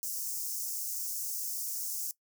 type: high-pass noise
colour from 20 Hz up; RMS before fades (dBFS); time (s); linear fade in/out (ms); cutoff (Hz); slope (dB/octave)
white; -36; 0.03-2.11; 0; 5300; 48
effects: noise-tail reverb RT60 0.1 s tail -19 dB re dry